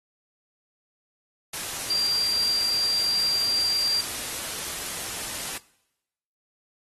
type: tone in noise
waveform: sine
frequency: 4736 Hz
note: D8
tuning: 14 cents sharp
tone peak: -22 dBFS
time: 1.9-4.01 s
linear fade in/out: 5 ms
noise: white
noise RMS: -32 dBFS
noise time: 1.53-5.58 s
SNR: +7 dB
effects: noise-tail reverb RT60 0.9 s tail -22 dB re dry + AAC 32 kbps